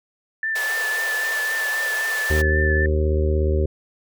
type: tone with vibrato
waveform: sine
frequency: 1760 Hz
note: A6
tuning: in tune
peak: -21 dBFS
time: 0.43-2.86 s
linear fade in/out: 2 ms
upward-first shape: triangle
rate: 3.8 Hz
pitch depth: 29 cents each way
type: high-pass noise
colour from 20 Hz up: pink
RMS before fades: -31 dBFS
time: 0.55-2.42 s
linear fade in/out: 10 ms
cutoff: 440 Hz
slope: 48 dB/octave
type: harmonic tone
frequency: 76.9 Hz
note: D#2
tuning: 20 cents flat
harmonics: 1 / 2 / 3 / 4 / 5 / 6 / 7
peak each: -18 / -32 / -32 / -33 / -24 / -32 / -29 dBFS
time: 2.3-3.66 s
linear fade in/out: 5 ms
effects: none